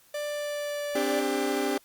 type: tone with pitch glide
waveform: 45% pulse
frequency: 590 to 582.5 Hz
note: D5 to D5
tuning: +8 to -14 cents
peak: -30 dBFS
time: 0.14-1.2 s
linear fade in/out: 5 ms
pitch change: -22 cents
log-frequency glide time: 0.26-0.86 s
type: chord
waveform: 30% pulse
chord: C suspended second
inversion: none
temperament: equal with one note detuned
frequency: 261.6 / 293.7 / 398.6 Hz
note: C4 / D4 / G4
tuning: 0 / 0 / +29 cents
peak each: -29 / -28 / -26 dBFS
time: 0.95-1.78 s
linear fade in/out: 5 ms
effects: white hiss -60 dBFS RMS until 1.84 s + Opus 48 kbps